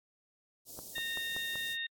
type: band-stop noise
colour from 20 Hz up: white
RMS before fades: -47 dBFS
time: 0.65-1.77 s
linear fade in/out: 50 ms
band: 660 to 4600 Hz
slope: 24 dB/octave
type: click train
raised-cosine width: 1 ms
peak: -32 dBFS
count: 5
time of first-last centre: 0.79-1.556 s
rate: 5.22 Hz
type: harmonic tone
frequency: 921 Hz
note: A#5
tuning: 21 cents flat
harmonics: 2 / 3 / 4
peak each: -37 / -46 / -38 dBFS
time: 0.95-1.87 s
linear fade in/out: 10 ms
effects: AAC 64 kbps